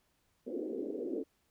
white band-pass noise, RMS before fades -38 dBFS, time 0.46-1.24 s, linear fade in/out 20 ms, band 250 to 480 Hz, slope 48 dB/octave, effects pink hiss -75 dBFS RMS until 1.5 s

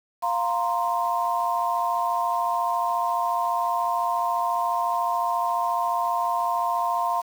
sine chord, F suspended fourth, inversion none, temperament equal, 698.5 / 932.3 / 1046.5 Hz, F5 / Bb5 / C6, 0 / 0 / 0 cents, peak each -26 dBFS, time 0.22-7.22 s, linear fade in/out 20 ms, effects 7-bit

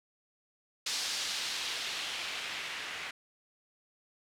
blue noise with low-pass filter sweep, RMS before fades -37 dBFS, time 0.86-3.11 s, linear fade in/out 5 ms, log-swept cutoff 4900 to 2200 Hz, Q 1.3, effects none

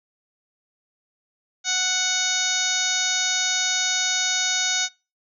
harmonic tone, 740 Hz, F#5, in tune, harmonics 1 / 2 / 3 / 4 / 5 / 6 / 7 / 8 / 9, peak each -35 / -29 / -30 / -34 / -26 / -32 / -31 / -28 / -27 dBFS, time 1.64-4.89 s, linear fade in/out 50 ms, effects noise-tail reverb RT60 0.3 s tail -25 dB re dry

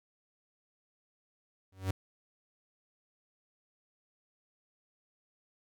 45% pulse tone with exponential growth, 94.9 Hz, F#2, 44 cents sharp, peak -26 dBFS, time 1.72-1.91 s, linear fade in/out 5 ms, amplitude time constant 41 ms, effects none

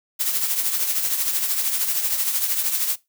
blue noise with tremolo, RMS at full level -20 dBFS, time 0.19-2.96 s, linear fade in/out 20 ms, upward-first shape triangle, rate 13 Hz, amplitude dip 60%, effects noise-tail reverb RT60 0.2 s tail -19 dB re dry

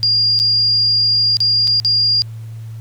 sine tone with dropouts, 4811 Hz, D8, 41 cents sharp, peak -11 dBFS, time 0.03-2.22 s, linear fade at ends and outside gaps 0 ms, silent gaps 0.391-0.399 / 1.369-1.404 / 1.673-1.677 / 1.8-1.848 s, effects added 112 Hz sine -27 dBFS peak until 2.8 s + pink hiss -50 dBFS RMS until 2.8 s

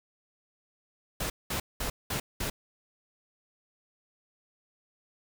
pink noise bursts, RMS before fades -32 dBFS, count 5, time 1.2-2.5 s, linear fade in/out 5 ms, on 100 ms, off 200 ms, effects none

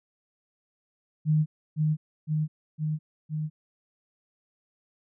sine tone with echo, 154 Hz, D#3, 17 cents flat, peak -19 dBFS, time 1.25-1.46 s, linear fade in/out 50 ms, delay 510 ms, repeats 4, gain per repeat -2 dB, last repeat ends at 3.5 s, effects none

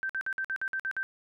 sine tone bursts, 1557 Hz, G6, 12 cents flat, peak -29 dBFS, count 9, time 0.03-1.03 s, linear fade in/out 0 ms, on 64 ms, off 53 ms, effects none

